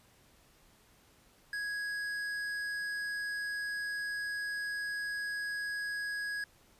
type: tone with tanh clipping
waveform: triangle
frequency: 1661.2 Hz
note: G#6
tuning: in tune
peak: -36 dBFS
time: 1.53-6.44 s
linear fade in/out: 2 ms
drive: 15 dB
effects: pink hiss -64 dBFS RMS until 6.79 s + resampled to 32000 Hz